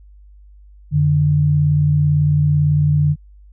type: tone pair together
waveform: sine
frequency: 90 / 147.99 Hz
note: F#2 / D3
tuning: -47 / +14 cents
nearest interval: major sixth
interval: 861 cents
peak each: -20 / -12 dBFS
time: 0.91-3.16 s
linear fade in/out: 50 ms
effects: added 50 Hz sine -41 dBFS peak until 3.52 s